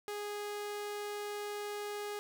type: tone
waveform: sawtooth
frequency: 413.6 Hz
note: G#4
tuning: 7 cents flat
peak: -34 dBFS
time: 0.08-2.19 s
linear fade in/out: 0 ms
effects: none